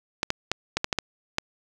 clicks, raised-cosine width 0.2 ms, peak -6 dBFS, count 8, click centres 0.231 / 0.304 / 0.516 / 0.77 / 0.844 / 0.928 / 0.987 / 1.384 s, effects 7-bit

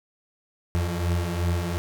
35% pulse beating tone pair, 84.7 / 87.4 Hz, E2 / F2, +48 / +2 cents, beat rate 2.7 Hz, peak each -27 / -23 dBFS, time 0.75-1.78 s, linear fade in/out 0 ms, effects none

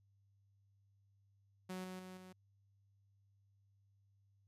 sawtooth tone with level steps, 185 Hz, F#3, in tune, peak -39 / -42 / -46 / -50 dBFS, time 1.69-2.33 s, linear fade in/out 10 ms, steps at 1.84 / 1.99 / 2.17 s, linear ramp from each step 2 ms, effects added 99 Hz sine -70 dBFS peak until 4.47 s + resampled to 32000 Hz

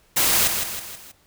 white noise with echo, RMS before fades -19 dBFS, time 0.16-0.48 s, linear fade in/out 10 ms, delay 160 ms, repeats 4, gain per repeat -6 dB, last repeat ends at 1.12 s, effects pink hiss -59 dBFS RMS until 1.26 s

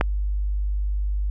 click, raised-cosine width 0.5 ms, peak -4 dBFS, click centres 0.011 s, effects added 50 Hz sine -21 dBFS peak until 1.3 s

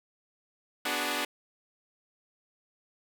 5% pulse chord, G# half-diminished seventh, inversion first, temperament equal, 246.9 / 293.7 / 370 / 415.3 Hz, B3 / D4 / F#4 / G#4, 0 / 0 / 0 / 0 cents, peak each -24 / -21 / -26 / -25 dBFS, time 0.85-1.25 s, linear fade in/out 5 ms, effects none

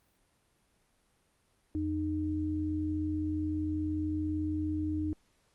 sine tone pair together, 86.1 / 306.8 Hz, F2 / D#4, -24 / -24 cents, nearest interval octave + minor seventh, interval 2200 cents, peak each -35 / -31 dBFS, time 1.75-5.13 s, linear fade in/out 0 ms, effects pink hiss -71 dBFS RMS until 5.54 s + Opus 32 kbps

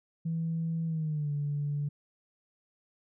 sine tone with pitch glide, 164 to 145.27 Hz, E3 to D3, -9 to -19 cents, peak -28 dBFS, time 0.25-1.89 s, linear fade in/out 10 ms, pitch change -210 cents, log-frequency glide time 0.86-1.31 s, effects tanh soft clip ceiling -24 dBFS

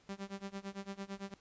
sawtooth tone with tremolo, 196.8 Hz, G3, 7 cents sharp, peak -35 dBFS, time 0.09-1.34 s, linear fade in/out 0 ms, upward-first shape sine, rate 8.9 Hz, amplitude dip 95%, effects pink hiss -67 dBFS RMS until 1.4 s + resampled to 16000 Hz

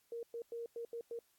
sine tone bursts at uneven times, 466.9 Hz, A#4, 3 cents sharp, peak -40 dBFS, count 6, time 0.12-0.23 / 0.34-0.42 / 0.52-0.66 / 0.76-0.85 / 0.93-1.01 / 1.11-1.19 s, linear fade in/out 2 ms, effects white hiss -74 dBFS RMS until 1.38 s + AAC 64 kbps

